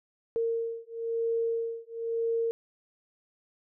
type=beating tone pair; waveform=sine; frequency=458.7 / 459.7 Hz; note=A#4 / A#4; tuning=-28 / -24 cents; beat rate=1 Hz; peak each=-31 dBFS; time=0.36-2.51 s; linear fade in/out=0 ms; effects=none